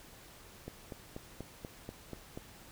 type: click train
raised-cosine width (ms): 2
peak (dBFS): -28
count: 8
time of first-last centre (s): 0.68-2.375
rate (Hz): 4.13
effects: pink hiss -55 dBFS RMS until 2.71 s